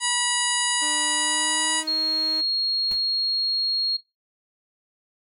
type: harmonic tone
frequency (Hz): 970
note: B5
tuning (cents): -31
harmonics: 1 / 2 / 3 / 4 / 5 / 7 / 8 / 9 / 10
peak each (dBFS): -30 / -30 / -30 / -31 / -30 / -29 / -34 / -33 / -28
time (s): 0-1.84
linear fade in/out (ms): 50
type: tone with pitch glide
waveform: sawtooth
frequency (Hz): 299.4 to 312.8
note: D4 to D#4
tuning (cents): +33 to +9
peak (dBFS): -31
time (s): 0.81-2.42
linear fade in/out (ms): 20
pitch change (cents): +76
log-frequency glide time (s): 1.16-1.76
type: tone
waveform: sine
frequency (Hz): 4280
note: C8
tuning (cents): +38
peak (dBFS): -21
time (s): 1.87-3.97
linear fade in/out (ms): 10
type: noise with exponential decay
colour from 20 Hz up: pink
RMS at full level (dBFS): -37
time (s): 2.91-3.05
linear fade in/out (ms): 1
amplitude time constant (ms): 30
effects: noise-tail reverb RT60 0.2 s tail -17 dB re dry